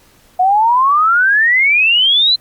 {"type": "exponential sweep", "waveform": "sine", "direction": "up", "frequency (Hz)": [718, 4109], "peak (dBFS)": -8, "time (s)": [0.39, 2.36], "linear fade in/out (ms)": 10, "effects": ["pink hiss -49 dBFS RMS until 2.4 s", "Opus 48 kbps"]}